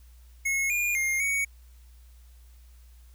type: tone with pitch steps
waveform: square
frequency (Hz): 2175 / 2424 / 2125 / 2236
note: C#7 / D#7 / C7 / C#7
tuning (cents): -33 / -46 / +26 / +14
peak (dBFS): -25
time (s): 0.45-1.45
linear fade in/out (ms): 10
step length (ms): 250
effects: added 60 Hz sine -49 dBFS peak until 3.14 s + white hiss -64 dBFS RMS until 3.14 s